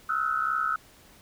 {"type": "tone cluster", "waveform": "sine", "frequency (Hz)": [1287, 1350, 1491], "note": ["E6", "E6", "F#6"], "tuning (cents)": [-42, 41, 13], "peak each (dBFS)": [-27, -29, -32], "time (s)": [0.09, 0.76], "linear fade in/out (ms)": 5, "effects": ["pink hiss -55 dBFS RMS until 1.21 s"]}